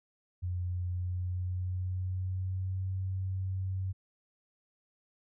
sine tone with pitch glide, 89.6 to 94.44 Hz, F2 to F#2, +45 to +36 cents, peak -31 dBFS, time 0.42-3.93 s, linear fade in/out 20 ms, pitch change +91 cents, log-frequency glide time 0.93-2.91 s, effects none

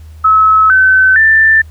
sine tone with pitch steps, 1292 / 1526 / 1775 Hz, E6 / G6 / A6, -35 / -47 / +15 cents, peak -4 dBFS, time 0.24-1.62 s, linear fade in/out 10 ms, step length 460 ms, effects added 78 Hz sine -30 dBFS peak until 1.7 s + pink hiss -49 dBFS RMS until 1.7 s

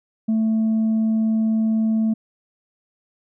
sine tone with tanh clipping, 221 Hz, A3, 8 cents sharp, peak -17 dBFS, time 0.28-2.14 s, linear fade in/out 10 ms, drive 1 dB, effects none

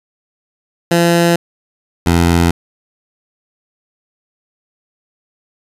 15% pulse tone pair in turn, 170.7 / 85.35 Hz, F3 / F2, -39 / -39 cents, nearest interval octave, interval 1200 cents, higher first, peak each -3 dBFS, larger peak neither, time 0.91-1.36 / 2.06-2.51 s, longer neither, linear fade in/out 5 ms, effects resampled to 32000 Hz

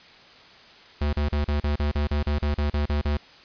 square tone bursts, 73.42 Hz, D2, in tune, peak -22 dBFS, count 14, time 1.01-3.171 s, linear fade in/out 5 ms, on 120 ms, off 37 ms, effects white hiss -49 dBFS RMS until 3.44 s + resampled to 11025 Hz

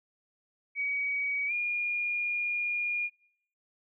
sine tone with pitch glide, 2263 to 2425 Hz, C#7 to D#7, +35 to -45 cents, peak -28 dBFS, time 0.75-3.1 s, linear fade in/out 50 ms, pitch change +120 cents, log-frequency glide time 1.47-1.52 s, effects noise-tail reverb RT60 0.7 s tail -24 dB re dry

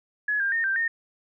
sine tone with pitch steps, 1692 / 1597 / 1831 / 1571 / 1835 Hz, G#6 / G6 / A#6 / G6 / A#6, +32 / +32 / -32 / +3 / -28 cents, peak -22 dBFS, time 0.28-0.88 s, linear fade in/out 5 ms, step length 120 ms, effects none

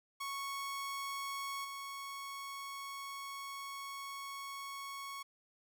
sawtooth tone with level steps, 1106 Hz, C#6, 4 cents flat, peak -35 / -39 dBFS, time 0.2-5.23 s, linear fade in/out 10 ms, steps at 1.64 s, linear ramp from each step 10 ms, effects none

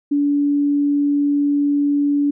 sine tone, 287.4 Hz, D4, 37 cents flat, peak -14 dBFS, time 0.11-2.31 s, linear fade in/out 10 ms, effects none

